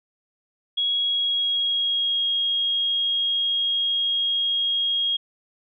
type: tone with pitch glide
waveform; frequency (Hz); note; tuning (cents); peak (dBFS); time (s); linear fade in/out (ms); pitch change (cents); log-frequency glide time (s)
sine; 3322 to 3269; G#7 to G#7; 0 to -28; -20; 0.77-5.17; 10; -28; 0.91-2.26
effects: none